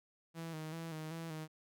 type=tone with vibrato; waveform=sawtooth; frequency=160.7 Hz; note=E3; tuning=44 cents flat; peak=-38 dBFS; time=0.34-1.48 s; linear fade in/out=50 ms; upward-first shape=square; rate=2.6 Hz; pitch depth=44 cents each way; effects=none